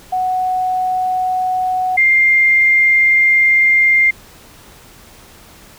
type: tone pair in turn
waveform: sine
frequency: 740 / 2106 Hz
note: F#5 / C7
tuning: 0 / +11 cents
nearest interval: octave + tritone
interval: 1811 cents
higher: second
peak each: -14 / -8 dBFS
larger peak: second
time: 0.12-1.97 / 1.97-4.11 s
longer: second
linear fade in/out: 10 ms
effects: pink hiss -42 dBFS RMS until 5.78 s